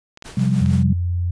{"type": "clicks", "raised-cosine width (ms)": 0.2, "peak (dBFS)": [-23, -17, -24, -18], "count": 4, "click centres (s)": [0.174, 0.224, 0.395, 0.661]}
{"type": "noise with tremolo", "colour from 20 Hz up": "pink", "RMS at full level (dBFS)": -36, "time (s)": [0.24, 0.84], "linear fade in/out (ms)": 20, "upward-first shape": "sine", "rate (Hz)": 6.5, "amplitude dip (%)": 55}
{"type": "chord", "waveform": "sine", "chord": "C suspended fourth", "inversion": "none", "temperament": "equal with one note detuned", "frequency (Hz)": [130.81, 177.46, 196], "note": ["C3", "F3", "G3"], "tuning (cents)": [0, 28, 0], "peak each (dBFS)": [-18, -21, -19], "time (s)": [0.37, 0.93], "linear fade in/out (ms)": 5}
{"type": "tone", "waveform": "sine", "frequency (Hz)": 87.9, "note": "F2", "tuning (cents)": 12, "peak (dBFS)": -18, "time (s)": [0.61, 1.31], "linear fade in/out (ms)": 5}
{"effects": ["resampled to 22050 Hz"]}